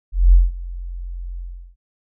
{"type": "tone with ADSR envelope", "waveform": "sine", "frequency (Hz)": 44, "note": "F1", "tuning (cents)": 14, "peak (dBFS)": -5, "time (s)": [0.12, 1.76], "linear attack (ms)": 210, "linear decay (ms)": 180, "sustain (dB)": -21, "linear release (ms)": 370, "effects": []}